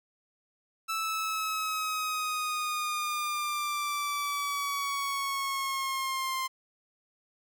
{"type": "linear sweep", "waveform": "sawtooth", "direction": "down", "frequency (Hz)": [1318.5, 1046.5], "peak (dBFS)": -26, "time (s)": [0.88, 6.48], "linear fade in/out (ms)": 20, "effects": []}